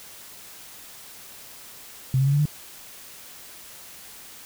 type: tone with pitch steps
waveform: sine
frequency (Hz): 130.81 / 135.19 / 139.71 / 144.39 / 149.22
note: C3 / C#3 / C#3 / D3 / D3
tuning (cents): 0 / -43 / +14 / -29 / +28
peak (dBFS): -17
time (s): 2.14-2.455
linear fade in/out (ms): 2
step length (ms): 63
effects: white hiss -44 dBFS RMS until 4.45 s